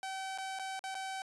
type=tone with dropouts; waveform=sawtooth; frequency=767 Hz; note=G5; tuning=38 cents flat; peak=-34 dBFS; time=0.03-1.22 s; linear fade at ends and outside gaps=1 ms; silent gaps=0.377-0.384 / 0.589-0.595 / 0.793-0.839 / 0.945-0.951 s; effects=resampled to 24000 Hz